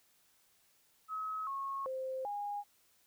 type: tone with pitch steps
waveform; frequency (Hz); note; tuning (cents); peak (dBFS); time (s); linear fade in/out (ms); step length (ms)
sine; 1280 / 1093 / 523 / 819; D#6 / C#6 / C5 / G#5; +49 / -25 / -1 / -24; -36; 1.08-2.64; 50; 390
effects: white hiss -70 dBFS RMS until 3.06 s